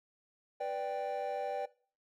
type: chord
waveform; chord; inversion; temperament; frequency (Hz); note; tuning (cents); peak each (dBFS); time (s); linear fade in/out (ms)
triangle; G major; first; equal; 493.9 / 587.3 / 784; B4 / D5 / G5; 0 / 0 / 0; -37 / -35 / -35; 0.6-1.66; 10
effects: noise-tail reverb RT60 0.4 s tail -20 dB re dry + tanh soft clip ceiling -26 dBFS